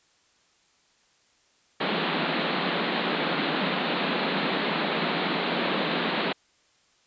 pink band-pass noise, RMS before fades -27 dBFS, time 1.8-6.33 s, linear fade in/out 10 ms, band 160 to 4200 Hz, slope 96 dB/octave, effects white hiss -64 dBFS RMS until 7.06 s + resampled to 16000 Hz

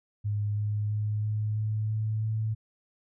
sine tone with pitch steps, 103.83 / 104.79 / 105.77 / 106.75 / 107.74 / 108.74 / 109.75 Hz, G#2 / G#2 / G#2 / G#2 / A2 / A2 / A2, 0 / +16 / +32 / +48 / -36 / -20 / -4 cents, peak -26 dBFS, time 0.24-2.55 s, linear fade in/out 20 ms, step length 330 ms, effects none

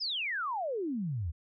sine exponential sweep, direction down, 5320 to 73.42 Hz, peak -31 dBFS, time 0-1.32 s, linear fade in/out 20 ms, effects none

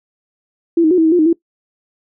sine tone with pitch steps, 336.2 / 313.9 / 363.9 / 323.5 / 318.4 / 353.6 / 311 / 334.5 Hz, E4 / D#4 / F#4 / E4 / D#4 / F4 / D#4 / E4, +34 / +15 / -29 / -32 / +40 / +22 / -1 / +25 cents, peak -8 dBFS, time 0.77-1.33 s, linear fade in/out 5 ms, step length 70 ms, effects noise-tail reverb RT60 0.1 s tail -21 dB re dry

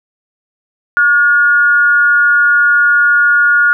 sine tone with amplitude modulation, 1433 Hz, F6, 44 cents sharp, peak -4 dBFS, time 0.97-3.73 s, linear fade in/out 0 ms, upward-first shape sine, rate 293 Hz, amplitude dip 50%, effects none

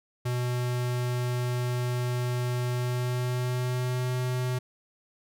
square tone with pitch glide, 123.47 to 126.06 Hz, B2 to B2, 0 to +36 cents, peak -27 dBFS, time 0.25-4.59 s, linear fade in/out 10 ms, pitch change +36 cents, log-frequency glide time 2.71-4.15 s, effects none

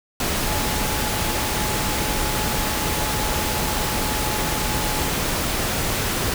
sine tone in noise, 852 Hz, G#5, 44 cents sharp, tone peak -31 dBFS, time 0.46-5.1 s, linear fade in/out 2 ms, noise pink, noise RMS -23 dBFS, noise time 0.2-6.34 s, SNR -11 dB, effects none

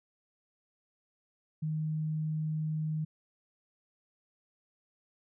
sine tone, 155.56 Hz, D#3, in tune, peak -30 dBFS, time 1.62-3.05 s, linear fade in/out 10 ms, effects none

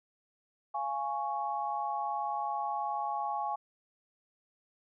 sine chord, Db major, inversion first, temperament just, 693 / 831.5 / 1108.7 Hz, F5 / Ab5 / Db6, -14 / +2 / 0 cents, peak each -39 / -33 / -37 dBFS, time 0.74-3.56 s, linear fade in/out 10 ms, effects none

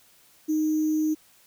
sine tone with sample-and-hold, 310 Hz, D#4, 6 cents flat, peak -21 dBFS, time 0.48-1.15 s, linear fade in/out 20 ms, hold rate 6300 Hz, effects white hiss -58 dBFS RMS until 1.46 s

